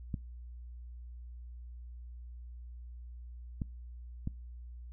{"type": "clicks", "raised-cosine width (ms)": 5, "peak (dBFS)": -22, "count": 3, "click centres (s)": [0.142, 3.618, 4.274], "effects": ["noise-tail reverb RT60 0.3 s tail -25 dB re dry", "added 60 Hz sine -44 dBFS peak until 4.92 s"]}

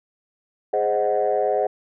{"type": "chord", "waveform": "sine", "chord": "Ab dominant seventh", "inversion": "none", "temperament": "equal", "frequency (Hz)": [415.3, 523.3, 622.3, 740], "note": ["Ab4", "C5", "Eb5", "Gb5"], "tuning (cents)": [0, 0, 0, 0], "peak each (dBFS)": -23, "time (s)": [0.73, 1.67], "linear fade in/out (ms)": 5, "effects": ["tanh soft clip ceiling -11 dBFS"]}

